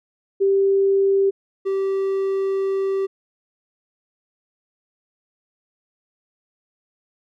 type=tone pair in turn; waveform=sine / triangle; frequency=392 / 388.4 Hz; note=G4 / G4; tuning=0 / -16 cents; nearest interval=unison; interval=16 cents; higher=first; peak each=-14 / -17 dBFS; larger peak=first; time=0.4-1.31 / 1.65-3.07 s; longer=second; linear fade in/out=20 ms; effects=none